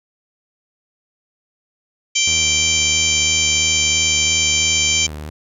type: harmonic tone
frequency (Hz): 781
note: G5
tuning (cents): -7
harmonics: 3 / 4 / 5 / 6 / 7 / 8 / 9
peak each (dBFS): -20 / -19 / -30 / -27 / -26 / -21 / -21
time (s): 2.15-5.07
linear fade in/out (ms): 10
type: tone with vibrato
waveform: sawtooth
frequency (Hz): 77.3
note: D#2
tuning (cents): -11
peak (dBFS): -24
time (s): 2.27-5.3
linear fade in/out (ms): 5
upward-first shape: square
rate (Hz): 3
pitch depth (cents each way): 43
effects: none